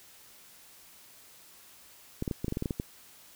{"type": "clicks", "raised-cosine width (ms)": 3, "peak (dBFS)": -18, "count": 11, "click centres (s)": [2.224, 2.278, 2.312, 2.445, 2.482, 2.524, 2.571, 2.624, 2.658, 2.708, 2.799], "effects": ["white hiss -55 dBFS RMS until 3.35 s"]}